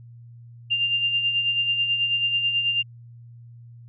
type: tone with tremolo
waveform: sine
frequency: 2794 Hz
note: F7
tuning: in tune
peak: -18 dBFS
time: 0.7-2.83 s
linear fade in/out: 20 ms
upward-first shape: sine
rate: 9.2 Hz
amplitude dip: 50%
effects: added 118 Hz sine -42 dBFS peak until 3.88 s